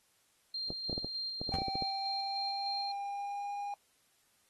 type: tone with tremolo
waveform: sine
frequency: 4186 Hz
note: C8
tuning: in tune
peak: -35 dBFS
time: 0.54-2.92 s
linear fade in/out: 5 ms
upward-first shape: square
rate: 3.3 Hz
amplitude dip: 30%
type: clicks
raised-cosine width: 2 ms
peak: -25 dBFS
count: 12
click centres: 0.704 / 0.897 / 0.929 / 0.979 / 1.046 / 1.415 / 1.492 / 1.586 / 1.619 / 1.683 / 1.755 / 1.823 s
type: tone with pitch glide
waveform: triangle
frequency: 777 to 811.4 Hz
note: G5 to G#5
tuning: -16 to -41 cents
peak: -34 dBFS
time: 1.52-3.74 s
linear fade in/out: 2 ms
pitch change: +75 cents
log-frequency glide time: 1.72-3.51 s
type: tone with exponential decay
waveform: 25% pulse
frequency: 84.9 Hz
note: F2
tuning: 48 cents flat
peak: -26 dBFS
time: 1.54-1.62 s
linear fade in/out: 0 ms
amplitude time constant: 16 ms
effects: white hiss -71 dBFS RMS until 4.49 s + AAC 32 kbps